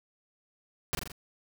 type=noise with echo; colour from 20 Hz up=pink; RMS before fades=-29 dBFS; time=0.93-0.95 s; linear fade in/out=0 ms; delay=42 ms; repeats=4; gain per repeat=-4 dB; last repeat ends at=1.118 s; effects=none